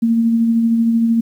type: tone with tremolo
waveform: sine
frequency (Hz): 229.5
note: A#3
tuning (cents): -27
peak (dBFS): -10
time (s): 0.02-1.21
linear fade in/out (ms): 10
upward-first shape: sine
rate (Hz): 13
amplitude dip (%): 30
effects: 8-bit